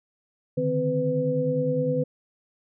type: tone cluster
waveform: sine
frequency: 144 / 153.8 / 256.9 / 501 Hz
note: D3 / D#3 / C4 / B4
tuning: -34 / -20 / -32 / +25 cents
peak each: -32 / -28 / -29 / -24 dBFS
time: 0.57-2.04 s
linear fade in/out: 10 ms
effects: none